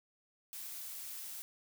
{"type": "noise", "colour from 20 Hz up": "blue", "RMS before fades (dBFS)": -45, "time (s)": [0.53, 1.42], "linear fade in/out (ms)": 0, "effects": []}